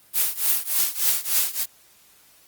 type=noise with tremolo; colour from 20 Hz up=blue; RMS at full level=-18 dBFS; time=0.13-1.66 s; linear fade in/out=50 ms; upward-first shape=triangle; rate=3.4 Hz; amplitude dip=95%; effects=white hiss -55 dBFS RMS until 2.47 s + Opus 32 kbps